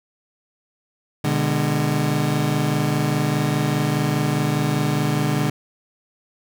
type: chord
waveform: 30% pulse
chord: G# diminished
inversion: first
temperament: just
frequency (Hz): 124.59 / 149.51 / 207.7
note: B2 / D3 / G#3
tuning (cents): +16 / +31 / 0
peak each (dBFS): -22 / -18 / -23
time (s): 1.24-5.5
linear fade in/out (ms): 5
effects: none